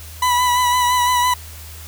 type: tone with vibrato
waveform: 40% pulse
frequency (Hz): 987.8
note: B5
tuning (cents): 0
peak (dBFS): -13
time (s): 0.22-1.34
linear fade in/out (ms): 5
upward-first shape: sine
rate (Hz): 5.9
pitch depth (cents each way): 28
effects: added 79 Hz sine -35 dBFS peak until 1.87 s + white hiss -39 dBFS RMS until 1.87 s